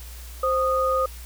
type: tone pair together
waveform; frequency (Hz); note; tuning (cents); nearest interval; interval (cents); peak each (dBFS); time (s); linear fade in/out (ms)
sine; 523.3 / 1236.7; C5 / D#6; 0 / -11; octave + minor third; 1489; -22; 0.43-1.06; 5
effects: added 60 Hz sine -37 dBFS peak until 1.25 s + white hiss -45 dBFS RMS until 1.25 s